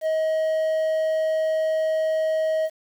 triangle tone with quantisation, 633 Hz, D#5, 30 cents sharp, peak -18 dBFS, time 0.01-2.7 s, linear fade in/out 50 ms, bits 8, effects none

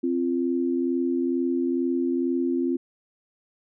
sine tone pair together, 262.5 / 344.7 Hz, C4 / F4, +6 / -23 cents, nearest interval perfect fourth, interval 471 cents, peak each -24 / -25 dBFS, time 0.03-2.77 s, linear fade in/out 10 ms, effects none

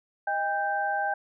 sine tone cluster, 626 / 803 / 1560 Hz, D#5 / G5 / G6, +10 / +41 / -9 cents, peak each -34 / -27 / -30 dBFS, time 0.27-1.14 s, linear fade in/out 5 ms, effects none

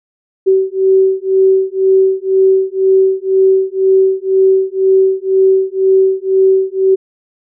sine beating tone pair, 381 / 383 Hz, G4 / G4, -49 / -40 cents, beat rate 2 Hz, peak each -11 dBFS, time 0.46-6.96 s, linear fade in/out 20 ms, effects none

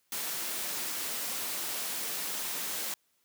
white high-pass noise, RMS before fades -35 dBFS, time 0.12-2.94 s, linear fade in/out 2 ms, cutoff 180 Hz, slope 12 dB/octave, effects white hiss -73 dBFS RMS until 3.24 s + high-pass 60 Hz 12 dB/octave

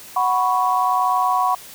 sine chord, F# suspended fourth, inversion none, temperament equal, 740 / 987.8 / 1108.7 Hz, F#5 / B5 / C#6, 0 / 0 / 0 cents, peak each -20 dBFS, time 0.16-1.55 s, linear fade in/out 5 ms, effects white hiss -40 dBFS RMS until 1.74 s

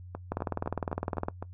two click trains, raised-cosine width 1 ms, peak -16 / -22 dBFS, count 20 / 6, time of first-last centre 0.32-1.284 / 0.15-1.426 s, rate 19.7 / 3.92 Hz, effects noise-tail reverb RT60 0.1 s tail -21 dB re dry + added 90 Hz sine -43 dBFS peak until 1.53 s

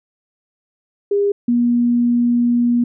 sine tone pair in turn, 404.3 / 239.9 Hz, G#4 / A#3, -46 / +50 cents, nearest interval major sixth, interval 904 cents, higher first, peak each -13 / -12 dBFS, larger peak second, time 1.11-1.32 / 1.48-2.84 s, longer second, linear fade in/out 5 ms, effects none

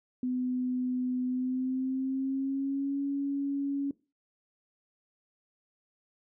sine tone with pitch glide, 252 to 279.6 Hz, B3 to C#4, +35 to +15 cents, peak -28 dBFS, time 0.23-3.91 s, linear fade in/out 2 ms, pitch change +180 cents, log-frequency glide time 1.25-3.01 s, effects noise-tail reverb RT60 0.3 s tail -20 dB re dry

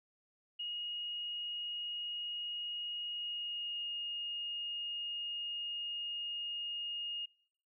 sine tone with pitch glide, 2875 to 2850 Hz, F7 to F7, +50 to +34 cents, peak -37 dBFS, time 0.59-7.26 s, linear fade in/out 10 ms, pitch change -16 cents, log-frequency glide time 3.12-3.89 s, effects noise-tail reverb RT60 0.7 s tail -26 dB re dry

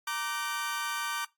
sawtooth chord, G minor, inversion first, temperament equal with one note detuned, 932.3 / 1174.7 / 1531.3 Hz, Bb5 / D6 / G6, 0 / 0 / -41 cents, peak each -34 / -31 / -32 dBFS, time 0.07-1.25 s, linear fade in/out 5 ms, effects noise-tail reverb RT60 0.2 s tail -21 dB re dry + AAC 64 kbps

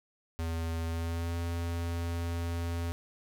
square tone with pitch glide, 82.41 to 84.92 Hz, E2 to F2, 0 to -48 cents, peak -32 dBFS, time 0.39-2.92 s, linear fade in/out 0 ms, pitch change +52 cents, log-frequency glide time 0.86-1.36 s, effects none

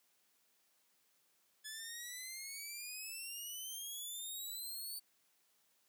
10% pulse exponential sweep, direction up, 1710 to 4544 Hz, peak -36 dBFS, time 1.64-5 s, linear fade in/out 20 ms, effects white hiss -75 dBFS RMS until 5.88 s + high-pass 150 Hz 12 dB/octave

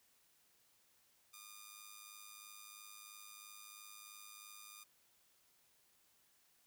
5% pulse tone with amplitude modulation, 1211 Hz, D#6, 47 cents flat, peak -39 dBFS, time 1.33-4.84 s, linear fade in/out 10 ms, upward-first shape sine, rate 103 Hz, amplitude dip 60%, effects white hiss -73 dBFS RMS until 6.66 s

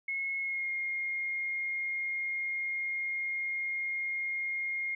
sine tone with pitch glide, 2175 to 2135 Hz, C#7 to C7, -33 to +34 cents, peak -31 dBFS, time 0.08-4.95 s, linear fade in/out 5 ms, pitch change -33 cents, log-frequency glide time 0.4-0.69 s, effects none

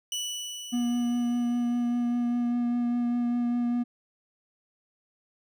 25% pulse tone with exponential decay, 2960 Hz, F#7, in tune, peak -25 dBFS, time 0.12-2.52 s, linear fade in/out 2 ms, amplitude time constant 520 ms
triangle tone with vibrato, 240.5 Hz, B3, 46 cents flat, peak -22 dBFS, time 0.72-3.84 s, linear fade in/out 20 ms, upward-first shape triangle, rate 5 Hz, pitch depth 15 cents each way
effects none

